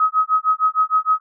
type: tone with tremolo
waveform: sine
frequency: 1270 Hz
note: D#6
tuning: 35 cents sharp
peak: -11 dBFS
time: 0-1.2 s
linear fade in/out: 2 ms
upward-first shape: sine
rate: 6.5 Hz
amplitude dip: 100%
effects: none